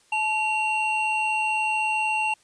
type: tone pair together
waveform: triangle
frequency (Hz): 865.6 / 2748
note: A5 / F7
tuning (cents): -29 / -29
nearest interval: octave + minor sixth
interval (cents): 2000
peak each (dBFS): -23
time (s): 0.12-2.34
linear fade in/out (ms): 5
effects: white hiss -60 dBFS RMS until 2.43 s + resampled to 22050 Hz

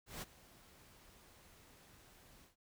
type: noise with ADSR envelope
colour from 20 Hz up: pink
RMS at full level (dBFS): -44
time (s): 0.06-2.56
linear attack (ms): 160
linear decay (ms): 25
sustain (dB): -19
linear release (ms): 130
effects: noise-tail reverb RT60 0.1 s tail -23 dB re dry

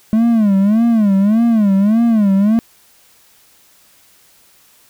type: tone with vibrato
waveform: triangle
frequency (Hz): 213.1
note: G#3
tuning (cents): +45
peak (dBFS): -7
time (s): 0.13-2.59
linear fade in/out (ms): 0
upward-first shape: sine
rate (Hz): 1.7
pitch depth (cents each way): 170
effects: white hiss -50 dBFS RMS until 4.89 s

